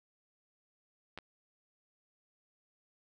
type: clicks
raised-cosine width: 0.3 ms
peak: -27 / -30 dBFS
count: 2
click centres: 1.176 / 1.187 s
effects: none